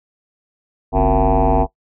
sine tone with frequency modulation, 363.7 Hz, F#4, 30 cents flat, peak -10 dBFS, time 0.92-1.67 s, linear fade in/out 50 ms, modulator 101 Hz, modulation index 5, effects noise-tail reverb RT60 0.1 s tail -19 dB re dry + tanh soft clip ceiling -7 dBFS

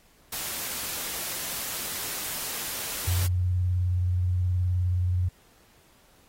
white noise, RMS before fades -33 dBFS, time 0.32-3.27 s, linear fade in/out 5 ms
sine tone with vibrato, 90.1 Hz, F#2, 45 cents flat, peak -22 dBFS, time 3.07-5.29 s, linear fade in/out 10 ms, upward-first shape sine, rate 19 Hz, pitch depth 39 cents each way
effects pink hiss -60 dBFS RMS until 6.28 s + AAC 48 kbps

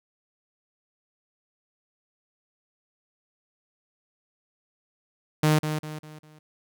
sawtooth tone with echo, 153.5 Hz, D#3, 23 cents flat, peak -14 dBFS, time 5.43-5.59 s, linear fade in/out 5 ms, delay 200 ms, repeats 4, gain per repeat -8 dB, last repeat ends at 6.39 s, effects none

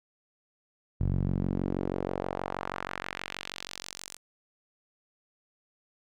sawtooth tone with band-pass filter sweep, 46.27 Hz, F#1, 1 cent sharp, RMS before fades -33 dBFS, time 1-4.17 s, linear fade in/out 10 ms, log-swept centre 110 to 8400 Hz, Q 1.3, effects none

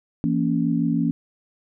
sine chord, A# diminished, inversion second, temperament just, 167.82 / 233.1 / 279.7 Hz, E3 / A#3 / C#4, +31 / 0 / +16 cents, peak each -23 dBFS, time 0.24-1.11 s, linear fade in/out 0 ms, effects none

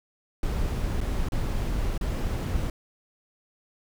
brown noise with dropouts, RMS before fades -27 dBFS, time 0.43-2.7 s, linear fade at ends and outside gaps 2 ms, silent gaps 1.006-1.012 / 1.287-1.32 / 1.978-2.011 s, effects none

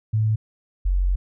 sine tone pair in turn, 108.9 / 45.79 Hz, A2 / F#1, -17 / -17 cents, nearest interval octave + minor third, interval 1500 cents, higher first, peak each -17 dBFS, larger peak neither, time 0.13-0.36 / 0.85-1.16 s, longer second, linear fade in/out 10 ms, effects none

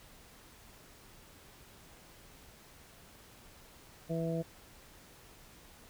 harmonic tone, 164.81 Hz, E3, in tune, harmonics 1 / 2 / 3 / 4, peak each -34 / -40 / -38 / -40 dBFS, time 4.09-4.43 s, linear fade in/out 20 ms, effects pink hiss -57 dBFS RMS until 5.89 s

